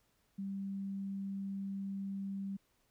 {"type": "tone", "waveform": "sine", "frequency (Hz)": 196, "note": "G3", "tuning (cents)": 0, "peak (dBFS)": -37, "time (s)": [0.38, 2.57], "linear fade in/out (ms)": 10, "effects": ["pink hiss -75 dBFS RMS until 2.9 s"]}